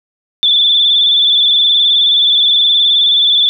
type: tone with vibrato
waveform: sine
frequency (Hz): 3500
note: A7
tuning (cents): -10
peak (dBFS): -7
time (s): 0.43-3.49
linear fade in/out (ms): 0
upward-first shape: square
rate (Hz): 19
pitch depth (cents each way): 31
effects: none